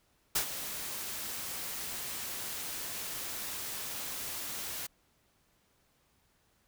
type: noise with ADSR envelope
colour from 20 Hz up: white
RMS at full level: -28 dBFS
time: 0.35-4.87 s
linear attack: 8 ms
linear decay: 89 ms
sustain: -11 dB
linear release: 9 ms
effects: pink hiss -71 dBFS RMS until 6.67 s